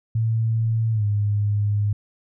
sine tone with pitch glide, 112.7 to 103.35 Hz, A2 to G#2, +42 to -8 cents, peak -18 dBFS, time 0.15-1.93 s, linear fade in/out 5 ms, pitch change -150 cents, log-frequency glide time 0.92-1.04 s, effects none

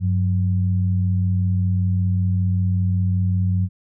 sine tone pair together, 96 / 181.22 Hz, G2 / F#3, -36 / -36 cents, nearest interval major seventh, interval 1100 cents, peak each -17 / -24 dBFS, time 0-3.69 s, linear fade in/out 50 ms, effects none

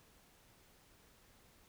silence, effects pink hiss -66 dBFS RMS until 1.68 s

